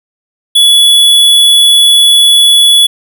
square tone, 3408 Hz, G#7, 44 cents sharp, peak -3 dBFS, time 0.55-2.87 s, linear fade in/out 10 ms, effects none

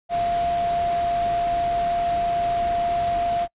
sine tone in noise, 693 Hz, F5, 14 cents flat, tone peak -20 dBFS, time 0.09-3.48 s, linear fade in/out 50 ms, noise pink, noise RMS -34 dBFS, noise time 0.09-3.48 s, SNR +11 dB, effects noise-tail reverb RT60 0.1 s tail -25 dB re dry + resampled to 8000 Hz

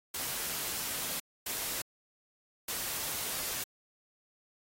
white noise bursts at uneven times, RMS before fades -36 dBFS, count 3, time 0.14-1.2 / 1.46-1.82 / 2.68-3.64 s, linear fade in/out 5 ms, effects AAC 48 kbps

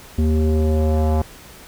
square tone with low-pass filter sweep, 77.78 Hz, D#2, in tune, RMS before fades -17 dBFS, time 0.18-1.22 s, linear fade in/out 5 ms, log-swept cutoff 300 to 810 Hz, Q 2.2, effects pink hiss -42 dBFS RMS until 1.67 s

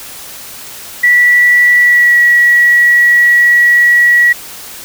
sine tone with pitch glide, 1952 to 1927.4 Hz, B6 to B6, -21 to -43 cents, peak -4 dBFS, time 1.03-4.33 s, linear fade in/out 10 ms, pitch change -22 cents, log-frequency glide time 1.8-2.18 s, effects white hiss -29 dBFS RMS until 4.84 s

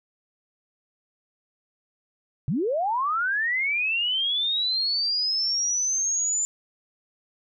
sine linear sweep, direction up, 116.54 to 7140 Hz, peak -22 dBFS, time 2.48-6.45 s, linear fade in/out 0 ms, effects none

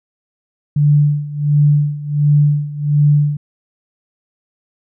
sine tone with tremolo, 146.83 Hz, D3, in tune, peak -7 dBFS, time 0.76-3.37 s, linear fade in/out 5 ms, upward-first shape sine, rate 1.4 Hz, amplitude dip 85%, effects none

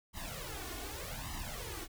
pink noise with flanger, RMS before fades -42 dBFS, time 0.13-1.88 s, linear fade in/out 50 ms, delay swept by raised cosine 1 to 2.8 ms, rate 0.84 Hz, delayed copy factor +0.85, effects none

